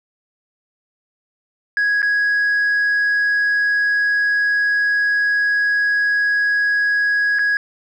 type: tone with dropouts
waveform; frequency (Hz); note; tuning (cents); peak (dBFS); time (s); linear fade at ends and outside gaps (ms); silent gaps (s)
sine; 1661.2; G#6; 0; -12; 1.77-7.57; 1; 2.019-2.028 / 7.387-7.392
effects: tanh soft clip ceiling -13 dBFS